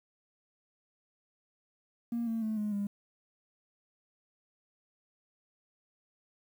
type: tone with pitch steps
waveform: triangle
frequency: 234.8 / 226.3 / 218.1 / 210.2 / 202.5 Hz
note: A#3 / A3 / A3 / G#3 / G#3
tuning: +13 / +49 / -15 / +21 / -43 cents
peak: -27 dBFS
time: 2.12-2.87 s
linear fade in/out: 5 ms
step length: 150 ms
effects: tanh soft clip ceiling -27 dBFS + 10-bit